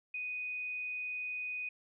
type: tone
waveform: sine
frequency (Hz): 2489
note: D#7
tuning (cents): 0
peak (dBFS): -36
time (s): 0.14-1.69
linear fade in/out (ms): 5
effects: none